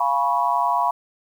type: chord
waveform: sine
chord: C# dominant seventh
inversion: first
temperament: equal with one note detuned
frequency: 698.5 / 830.6 / 978.7 / 1108.7 Hz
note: E#5 / G#5 / B5 / C#6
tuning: 0 / 0 / -16 / 0 cents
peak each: -24 / -26 / -20 / -25 dBFS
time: 0-0.91 s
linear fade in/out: 5 ms
effects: 8-bit